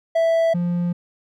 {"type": "tone pair in turn", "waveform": "triangle", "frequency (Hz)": [659.3, 174.63], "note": ["E5", "F3"], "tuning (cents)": [0, 0], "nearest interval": "octave + major seventh", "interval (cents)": 2300, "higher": "first", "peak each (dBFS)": [-13, -17], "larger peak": "first", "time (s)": [[0.15, 0.54], [0.54, 0.93]], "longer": "neither", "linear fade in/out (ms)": 10, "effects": []}